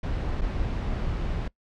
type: noise with dropouts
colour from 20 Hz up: brown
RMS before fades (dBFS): -28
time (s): 0.03-1.48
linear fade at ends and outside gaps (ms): 5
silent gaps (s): 0.411-0.416
effects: noise-tail reverb RT60 0.1 s tail -22 dB re dry + low-pass 4000 Hz 12 dB/octave